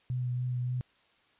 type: tone with vibrato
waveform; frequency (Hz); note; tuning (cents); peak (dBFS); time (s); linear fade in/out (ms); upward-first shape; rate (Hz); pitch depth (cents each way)
sine; 124.6; B2; +16; -29; 0.1-0.81; 0; triangle; 3.5; 20
effects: white hiss -66 dBFS RMS until 1.39 s + resampled to 8000 Hz